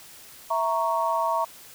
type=chord; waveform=sine; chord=A# diminished; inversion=second; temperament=equal; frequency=659.3 / 932.3 / 1108.7 Hz; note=E5 / A#5 / C#6; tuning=0 / 0 / 0 cents; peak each=-27 / -25 / -27 dBFS; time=0.5-1.45 s; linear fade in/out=10 ms; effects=white hiss -47 dBFS RMS until 1.74 s